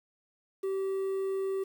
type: tone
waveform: triangle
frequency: 386.2 Hz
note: G4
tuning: 26 cents flat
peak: -27 dBFS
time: 0.63-1.64 s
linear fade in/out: 10 ms
effects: 9-bit